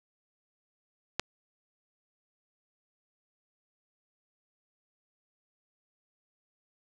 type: click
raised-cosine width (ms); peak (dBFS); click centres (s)
0.2; -10; 1.196
effects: none